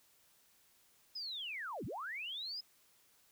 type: linear two-way sweep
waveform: sine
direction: down then up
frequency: 5140 to 83.6 to 5140 Hz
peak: -40 dBFS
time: 1.15-2.61 s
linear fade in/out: 10 ms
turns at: 1.85 s
effects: white hiss -69 dBFS RMS until 3.31 s